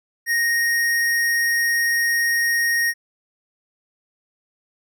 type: tone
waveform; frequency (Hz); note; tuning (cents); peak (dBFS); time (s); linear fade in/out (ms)
square; 1864.7; A#6; 0; -18; 0.26-2.94; 50
effects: none